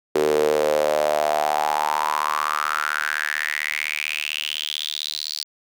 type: tone with high-pass filter sweep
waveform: sawtooth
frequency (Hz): 75.7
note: D#2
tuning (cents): -47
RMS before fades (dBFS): -23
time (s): 0.15-5.44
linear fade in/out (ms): 5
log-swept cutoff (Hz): 400 to 4600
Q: 6.7
effects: none